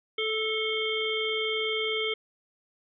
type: harmonic tone with a mistuned harmonic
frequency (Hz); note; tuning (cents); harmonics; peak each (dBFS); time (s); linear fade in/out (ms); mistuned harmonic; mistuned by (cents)
437.4; A4; -10; 1 / 3 / 5 / 7 / 8; -30 / -39 / -32 / -31 / -41; 0.18-2.14; 5; 7; +58
effects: none